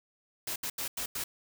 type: noise bursts at uneven times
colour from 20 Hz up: white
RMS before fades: -35 dBFS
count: 5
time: 0.47-0.56 / 0.63-0.7 / 0.78-0.88 / 0.97-1.06 / 1.15-1.24 s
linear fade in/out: 5 ms
effects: none